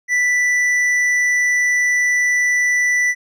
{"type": "tone with hard clipping", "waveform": "sine", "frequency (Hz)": 1975, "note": "B6", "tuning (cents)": 0, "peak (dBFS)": -15, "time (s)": [0.08, 3.15], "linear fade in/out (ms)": 50, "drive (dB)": 6, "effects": []}